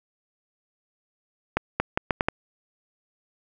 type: accelerating click train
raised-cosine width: 0.5 ms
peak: -6 dBFS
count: 6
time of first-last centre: 1.57-2.285 s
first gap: 230 ms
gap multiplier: 0.76
effects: none